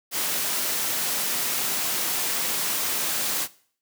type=noise; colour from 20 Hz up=white; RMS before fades=-26 dBFS; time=0.11-3.48 s; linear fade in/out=50 ms; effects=noise-tail reverb RT60 0.5 s tail -19 dB re dry + high-pass 150 Hz 12 dB/octave